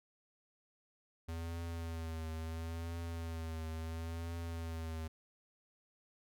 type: tone with vibrato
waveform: square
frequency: 82.2 Hz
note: E2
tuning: 4 cents flat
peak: -40 dBFS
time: 1.28-5.08 s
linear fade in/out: 10 ms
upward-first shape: triangle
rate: 0.73 Hz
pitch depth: 48 cents each way
effects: none